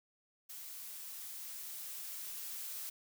blue noise with level ramp, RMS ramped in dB -48 to -43 dBFS, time 0.49-2.9 s, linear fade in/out 10 ms, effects none

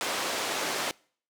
pink band-pass noise, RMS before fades -31 dBFS, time 0.01-0.91 s, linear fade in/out 0 ms, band 420 to 8300 Hz, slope 12 dB/octave, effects noise-tail reverb RT60 0.5 s tail -25 dB re dry

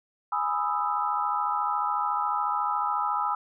sine chord, E major seventh, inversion first, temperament equal, 830.6 / 987.8 / 1244.5 / 1318.5 Hz, G#5 / B5 / D#6 / E6, 0 / 0 / 0 / 0 cents, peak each -30 dBFS, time 0.32-3.35 s, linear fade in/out 5 ms, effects none

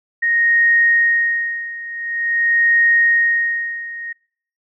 sine tone with tremolo, 1864.7 Hz, A#6, in tune, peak -10 dBFS, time 0.22-4.13 s, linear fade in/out 10 ms, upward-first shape sine, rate 0.47 Hz, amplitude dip 85%, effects noise-tail reverb RT60 0.6 s tail -26 dB re dry

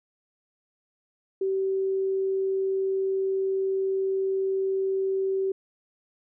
sine tone, 384.7 Hz, G4, 33 cents flat, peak -23 dBFS, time 1.41-5.52 s, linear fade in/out 5 ms, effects none

